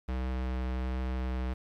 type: tone with vibrato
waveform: square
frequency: 63.6 Hz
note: C2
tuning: 48 cents flat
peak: -31 dBFS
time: 0.08-1.54 s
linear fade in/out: 10 ms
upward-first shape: triangle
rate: 1.3 Hz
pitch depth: 8 cents each way
effects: low-pass 3000 Hz 12 dB/octave + 10-bit